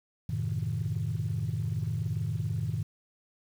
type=chord; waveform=sine; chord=F# diminished seventh; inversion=none; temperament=equal with one note detuned; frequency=92.5 / 110 / 130.81 / 157.37 Hz; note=F#2 / A2 / C3 / Eb3; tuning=0 / 0 / 0 / +20 cents; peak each=-35 / -31 / -35 / -33 dBFS; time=0.29-2.83 s; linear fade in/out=5 ms; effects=tanh soft clip ceiling -22 dBFS + 9-bit